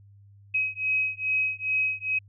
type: beating tone pair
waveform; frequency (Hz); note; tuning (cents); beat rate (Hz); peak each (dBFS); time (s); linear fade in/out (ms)
sine; 2539 / 2541.4; D#7 / D#7; +34 / +36; 2.4; -27; 0.54-2.19; 10
effects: added 100 Hz sine -50 dBFS peak until 2.28 s